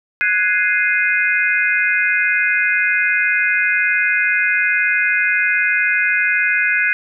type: chord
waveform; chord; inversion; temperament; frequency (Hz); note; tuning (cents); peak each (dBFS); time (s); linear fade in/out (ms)
sine; Ab dominant seventh; third; equal; 1480 / 1661.2 / 2093 / 2489; Gb6 / Ab6 / C7 / Eb7; 0 / 0 / 0 / 0; -19; 0.21-6.93; 0
effects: none